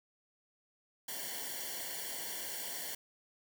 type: noise with comb filter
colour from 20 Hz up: white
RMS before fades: -41 dBFS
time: 1.08-2.95 s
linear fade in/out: 5 ms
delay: 0.79 ms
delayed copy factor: -1
effects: none